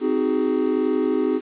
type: chord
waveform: triangle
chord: Ab dominant seventh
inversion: first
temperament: just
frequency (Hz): 259.6 / 311.5 / 373.8 / 415.3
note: C4 / Eb4 / Gb4 / Ab4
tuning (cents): -13 / +2 / +18 / 0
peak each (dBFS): -22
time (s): 0-1.41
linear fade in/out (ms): 50
effects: resampled to 8000 Hz + 8-bit